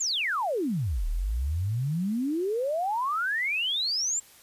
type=exponential two-way sweep; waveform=sine; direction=down then up; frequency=7570 to 36.11 to 7570 Hz; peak=-25 dBFS; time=0-4.2 s; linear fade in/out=10 ms; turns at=1.07 s; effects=white hiss -54 dBFS RMS until 4.42 s + resampled to 32000 Hz